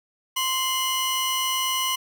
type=tone pair together; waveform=sawtooth; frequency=1044 / 2941 Hz; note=C6 / F#7; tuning=-4 / -11 cents; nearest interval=octave + tritone; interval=1793 cents; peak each=-22 dBFS; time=0.36-1.96 s; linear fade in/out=10 ms; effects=none